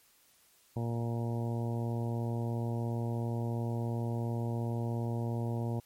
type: harmonic tone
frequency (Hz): 117.1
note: A#2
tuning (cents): +8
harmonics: 1 / 2 / 3 / 4 / 5 / 6 / 7 / 8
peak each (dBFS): -32 / -38 / -42 / -44 / -46 / -48 / -49 / -50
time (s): 0.76-5.8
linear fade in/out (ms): 5
effects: white hiss -65 dBFS RMS until 5.85 s + MP3 64 kbps